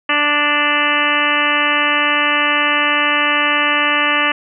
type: harmonic tone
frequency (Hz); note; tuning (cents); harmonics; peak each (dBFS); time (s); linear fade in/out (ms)
293.7; D4; 0; 1 / 2 / 3 / 4 / 5 / 6 / 7 / 8 / 9 / 10; -25 / -25 / -25 / -19 / -25 / -19 / -21 / -25 / -20 / -22; 0.09-4.32; 5
effects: none